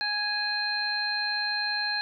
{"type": "harmonic tone", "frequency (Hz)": 830.6, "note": "G#5", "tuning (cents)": 0, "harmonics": [1, 2, 3, 5], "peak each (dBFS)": [-35, -30, -38, -29], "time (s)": [0.01, 2.01], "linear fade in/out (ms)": 0, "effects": []}